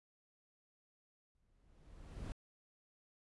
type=noise with exponential growth; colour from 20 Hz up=brown; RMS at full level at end=-41 dBFS; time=1.35-2.32 s; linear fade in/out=0 ms; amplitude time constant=210 ms; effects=resampled to 24000 Hz